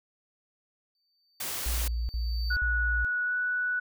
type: tone with exponential growth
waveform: triangle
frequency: 4584 Hz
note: D8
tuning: 43 cents flat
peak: -34 dBFS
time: 0.95-2.56 s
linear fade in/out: 1 ms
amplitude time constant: 350 ms
type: noise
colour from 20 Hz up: white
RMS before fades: -34 dBFS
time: 1.4-1.88 s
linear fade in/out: 5 ms
type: tone bursts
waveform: sine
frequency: 58.27 Hz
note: A#1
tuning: in tune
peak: -27 dBFS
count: 3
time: 1.66-3.048 s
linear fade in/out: 0 ms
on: 430 ms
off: 49 ms
type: tone with pitch glide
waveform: sine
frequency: 1467 to 1478.9 Hz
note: F#6 to F#6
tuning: -15 to -1 cents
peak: -26 dBFS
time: 2.5-3.8 s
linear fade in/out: 10 ms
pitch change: +14 cents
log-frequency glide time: 3.24-3.34 s
effects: none